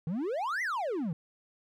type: exponential two-way sweep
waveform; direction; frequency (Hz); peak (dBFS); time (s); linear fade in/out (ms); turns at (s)
triangle; up then down; 148.7 to 2093 to 148.7; -28; 0.07-1.13; 2; 0.62
effects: none